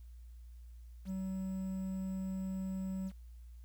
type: tone with quantisation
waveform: triangle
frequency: 189.8 Hz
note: F#3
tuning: 44 cents sharp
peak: -34 dBFS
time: 1.05-3.12 s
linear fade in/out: 50 ms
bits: 10
effects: added 59 Hz sine -49 dBFS peak until 3.64 s + white hiss -75 dBFS RMS until 3.64 s